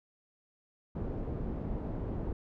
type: low-pass noise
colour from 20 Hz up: pink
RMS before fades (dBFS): -36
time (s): 0.95-2.33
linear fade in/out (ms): 5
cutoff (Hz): 480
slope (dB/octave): 12
effects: none